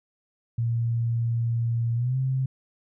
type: tone with pitch glide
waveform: sine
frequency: 116.54 to 131.57 Hz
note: A#2 to C3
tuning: 0 to +10 cents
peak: -22 dBFS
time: 0.58-2.46 s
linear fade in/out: 5 ms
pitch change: +210 cents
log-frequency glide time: 1.95-2.17 s
effects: none